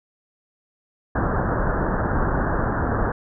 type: low-pass noise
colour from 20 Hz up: pink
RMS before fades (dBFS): -22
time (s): 1.15-3.12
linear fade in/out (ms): 5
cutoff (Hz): 1700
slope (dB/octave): 96
effects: none